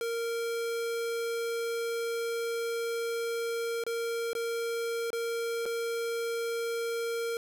square tone with dropouts, 463.7 Hz, A#4, 9 cents flat, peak -31 dBFS, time 0.01-7.37 s, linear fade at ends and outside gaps 1 ms, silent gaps 3.838-3.865 / 4.332-4.351 / 5.104-5.13 / 5.656-5.661 s, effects none

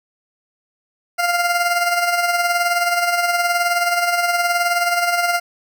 20% pulse tone with tremolo, 698.5 Hz, F5, in tune, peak -9 dBFS, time 1.18-5.4 s, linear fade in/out 20 ms, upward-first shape sine, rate 19 Hz, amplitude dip 50%, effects none

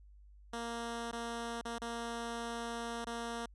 10% pulse tone with dropouts, 233.4 Hz, A#3, 2 cents sharp, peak -30 dBFS, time 0.53-3.46 s, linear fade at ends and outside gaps 5 ms, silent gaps 1.114-1.128 / 1.614-1.652 / 1.784-1.816 / 3.046-3.068 s, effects added 50 Hz sine -55 dBFS peak until 3.54 s + resampled to 24000 Hz

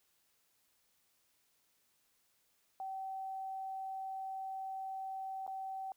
sine tone with dropouts, 768 Hz, G5, 36 cents flat, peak -39 dBFS, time 2.8-5.92 s, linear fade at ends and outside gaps 1 ms, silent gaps 5.466-5.477 s, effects white hiss -75 dBFS RMS until 5.96 s

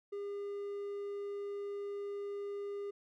triangle tone, 404.4 Hz, G#4, 46 cents flat, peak -36 dBFS, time 0.12-2.91 s, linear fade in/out 10 ms, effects none

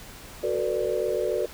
sine chord, B minor seventh, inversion second, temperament equal with one note detuned, 370 / 446.7 / 493.9 / 587.3 Hz, F#4 / A4 / B4 / D5, 0 / +26 / 0 / 0 cents, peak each -29 dBFS, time 0.43-1.46 s, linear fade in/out 5 ms, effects pink hiss -44 dBFS RMS until 1.53 s

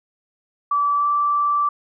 sine tone with pitch glide, 1155 to 1165.7 Hz, D6 to D6, -29 to -13 cents, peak -16 dBFS, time 0.71-1.69 s, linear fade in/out 5 ms, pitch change +16 cents, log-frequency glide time 0.95-1.07 s, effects none

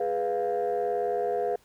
sine chord, F diminished, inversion first, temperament equal, 415.3 / 493.9 / 698.5 Hz, Ab4 / Cb5 / F5, 0 / 0 / 0 cents, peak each -28 dBFS, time 0-1.56 s, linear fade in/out 5 ms, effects tanh soft clip ceiling -20 dBFS + pink hiss -62 dBFS RMS until 1.64 s

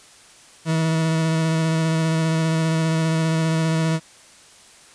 40% pulse tone with vibrato, 161.2 Hz, E3, 38 cents flat, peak -17 dBFS, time 0.65-4 s, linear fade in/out 50 ms, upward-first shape square, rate 15 Hz, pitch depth 13 cents each way, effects white hiss -48 dBFS RMS until 4.94 s + resampled to 22050 Hz

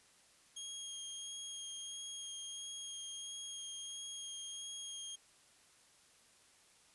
20% pulse tone with vibrato, 3254 Hz, G#7, 36 cents flat, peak -38 dBFS, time 0.56-5.16 s, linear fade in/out 10 ms, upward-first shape sine, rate 1.5 Hz, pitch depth 13 cents each way, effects white hiss -66 dBFS RMS until 6.94 s + resampled to 24000 Hz

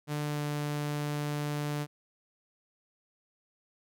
sawtooth tone with pitch glide, 148.4 to 147.37 Hz, D3 to D3, +18 to +6 cents, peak -27 dBFS, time 0.07-1.87 s, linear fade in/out 50 ms, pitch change -12 cents, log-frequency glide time 0.26-0.42 s, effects none

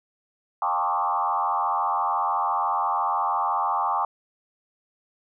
sine tone with frequency modulation, 977 Hz, B5, 19 cents flat, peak -21 dBFS, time 0.62-4.05 s, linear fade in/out 2 ms, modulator 85.9 Hz, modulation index 2.8, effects none

